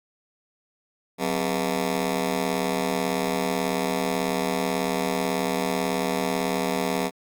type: ring-modulated tone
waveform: 15% pulse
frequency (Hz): 223.4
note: A3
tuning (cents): +27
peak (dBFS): -14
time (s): 1.18-7.11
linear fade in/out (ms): 50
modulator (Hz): 39.1
effects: Opus 48 kbps